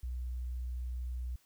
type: tone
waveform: sine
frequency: 61.74 Hz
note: B1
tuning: in tune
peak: -35 dBFS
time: 0.03-1.36 s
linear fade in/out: 5 ms
effects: white hiss -69 dBFS RMS until 1.45 s